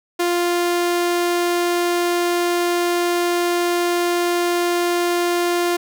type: tone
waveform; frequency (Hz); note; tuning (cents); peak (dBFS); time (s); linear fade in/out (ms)
sawtooth; 349.2; F4; 0; -13; 0.19-5.77; 10
effects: none